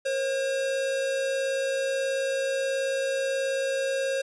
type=tone pair together; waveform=square; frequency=480.8 / 539.3 Hz; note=B4 / C#5; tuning=-46 / -48 cents; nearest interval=major second; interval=198 cents; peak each=-38 / -26 dBFS; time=0.05-4.22 s; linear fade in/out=10 ms; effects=resampled to 22050 Hz + 10-bit